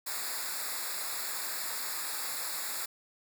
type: noise with comb filter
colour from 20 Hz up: white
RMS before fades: -36 dBFS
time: 0.06-2.86 s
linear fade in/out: 10 ms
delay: 0.33 ms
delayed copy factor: -1
effects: none